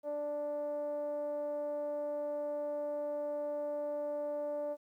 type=tone with low-pass filter; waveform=10% pulse; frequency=293.7 Hz; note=D4; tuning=in tune; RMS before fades=-37 dBFS; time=0.03-4.77 s; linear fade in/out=50 ms; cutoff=630 Hz; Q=7; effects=12-bit